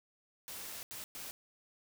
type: noise bursts at uneven times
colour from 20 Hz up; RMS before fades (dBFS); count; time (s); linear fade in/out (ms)
white; -45; 3; 0.48-0.83 / 0.91-1.04 / 1.15-1.31; 0
effects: none